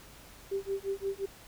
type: tone with tremolo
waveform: sine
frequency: 392 Hz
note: G4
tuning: in tune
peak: -28 dBFS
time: 0.51-1.26 s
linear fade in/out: 10 ms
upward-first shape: sine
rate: 5.7 Hz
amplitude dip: 100%
effects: added 50 Hz sine -62 dBFS peak until 1.47 s + pink hiss -53 dBFS RMS until 1.47 s

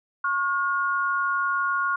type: tone pair together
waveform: sine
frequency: 1098.3 / 1426 Hz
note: C#6 / F6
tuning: -16 / +36 cents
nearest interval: perfect fourth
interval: 452 cents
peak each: -25 / -24 dBFS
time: 0.24-1.96 s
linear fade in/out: 5 ms
effects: none

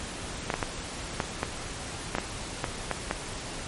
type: clicks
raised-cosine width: 0.5 ms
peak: -11 dBFS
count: 10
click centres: 0.502 / 0.54 / 0.628 / 1.202 / 1.431 / 2.151 / 2.184 / 2.642 / 2.913 / 3.111 s
effects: pink hiss -37 dBFS RMS until 3.67 s + MP3 48 kbps

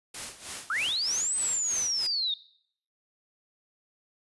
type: noise with tremolo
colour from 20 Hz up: white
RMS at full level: -36 dBFS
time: 0.14-2.07 s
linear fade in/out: 5 ms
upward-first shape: sine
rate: 3.2 Hz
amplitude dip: 80%
type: linear two-way sweep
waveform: sine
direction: up then down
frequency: 1232 to 8250 to 3604 Hz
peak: -26 dBFS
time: 0.7-2.34 s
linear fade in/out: 2 ms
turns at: 1.35 s
effects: noise-tail reverb RT60 0.6 s tail -18 dB re dry + resampled to 24000 Hz

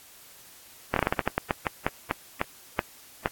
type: slowing click train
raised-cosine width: 0.5 ms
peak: -7 dBFS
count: 16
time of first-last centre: 0.94-3.259 s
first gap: 23 ms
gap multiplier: 1.24
effects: white hiss -51 dBFS RMS until 3.31 s + AAC 64 kbps

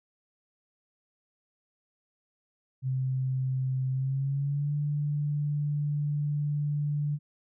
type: tone with pitch glide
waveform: sine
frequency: 130.81 to 146.83 Hz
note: C3 to D3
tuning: 0 to 0 cents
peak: -26 dBFS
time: 2.82-7.19 s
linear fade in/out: 50 ms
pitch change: +200 cents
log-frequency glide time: 3.91-4.74 s
effects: none

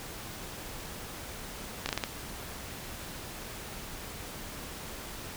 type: slowing click train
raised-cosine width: 0.2 ms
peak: -12 dBFS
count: 5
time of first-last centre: 1.86-2.038 s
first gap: 30 ms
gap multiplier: 1.27
effects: pink hiss -42 dBFS RMS until 5.36 s

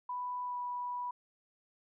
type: tone with pitch glide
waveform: sine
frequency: 990 to 981.5 Hz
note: B5 to B5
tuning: +4 to -11 cents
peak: -35 dBFS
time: 0.09-1.11 s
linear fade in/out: 5 ms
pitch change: -15 cents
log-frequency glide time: 0.44-0.57 s
effects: none

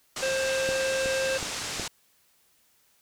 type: low-pass noise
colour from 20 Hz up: white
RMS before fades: -34 dBFS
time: 0.16-1.88 s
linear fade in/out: 5 ms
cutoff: 7600 Hz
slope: 24 dB/octave
type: harmonic tone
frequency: 530 Hz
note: C5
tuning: 22 cents sharp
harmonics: 1 / 3 / 5 / 7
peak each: -26 / -33 / -36 / -44 dBFS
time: 0.22-1.38 s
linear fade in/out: 10 ms
type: click train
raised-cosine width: 2 ms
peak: -21 dBFS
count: 4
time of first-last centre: 0.69-1.797 s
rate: 2.71 Hz
effects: white hiss -65 dBFS RMS until 3.01 s

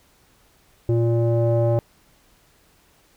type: tone with low-pass filter sweep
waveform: square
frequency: 116.54 Hz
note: A#2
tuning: in tune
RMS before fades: -19 dBFS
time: 0.89-1.79 s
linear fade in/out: 0 ms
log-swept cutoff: 430 to 650 Hz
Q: 3.8
effects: pink hiss -58 dBFS RMS until 3.16 s

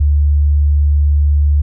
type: tone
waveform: sine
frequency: 73 Hz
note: D2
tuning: 10 cents flat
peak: -8 dBFS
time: 0-1.62 s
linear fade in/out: 10 ms
effects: none

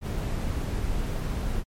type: noise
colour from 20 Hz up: brown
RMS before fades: -28 dBFS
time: 0.01-1.64 s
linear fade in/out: 50 ms
effects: MP3 64 kbps

